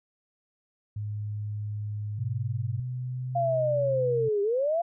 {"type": "tone", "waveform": "sine", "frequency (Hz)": 104.8, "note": "G#2", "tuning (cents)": 16, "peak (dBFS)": -30, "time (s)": [0.96, 2.8], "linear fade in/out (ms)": 5}
{"type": "tone with pitch glide", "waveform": "sine", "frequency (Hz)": [125.7, 129.31], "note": ["B2", "C3"], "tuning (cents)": [31, -20], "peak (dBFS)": -30, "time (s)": [2.18, 4.29], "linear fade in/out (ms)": 10, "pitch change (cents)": 49, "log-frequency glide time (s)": [3, 3.6]}
{"type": "linear two-way sweep", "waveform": "sine", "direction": "down then up", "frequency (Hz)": [700, 396.6, 700], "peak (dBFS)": -23, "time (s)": [3.35, 4.82], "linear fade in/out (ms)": 10, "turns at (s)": 4.42}
{"effects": []}